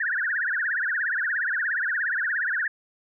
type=tone with vibrato; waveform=sine; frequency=1646 Hz; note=G#6; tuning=16 cents flat; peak=-23 dBFS; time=0-2.68 s; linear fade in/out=5 ms; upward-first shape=triangle; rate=17 Hz; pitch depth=270 cents each way; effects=none